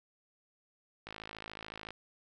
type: click train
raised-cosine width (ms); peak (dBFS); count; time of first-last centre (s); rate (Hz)
0.3; -27; 46; 1.07-1.906; 53.8
effects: none